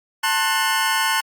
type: chord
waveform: 25% pulse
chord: F# diminished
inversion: first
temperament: just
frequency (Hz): 888 / 1065.6 / 1480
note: A5 / C6 / F#6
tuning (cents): +16 / +31 / 0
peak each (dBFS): -18 / -20 / -19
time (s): 0.23-1.21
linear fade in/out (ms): 10
effects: Opus 48 kbps